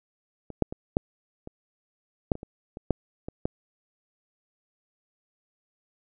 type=clicks; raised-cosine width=2 ms; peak=-25 / -7 / -21 / -8 / -25 / -8 / -24 / -25 / -24 / -8 / -21 / -12 dBFS; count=12; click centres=0.503 / 0.623 / 0.725 / 0.969 / 1.474 / 2.318 / 2.354 / 2.431 / 2.771 / 2.907 / 3.285 / 3.455 s; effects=none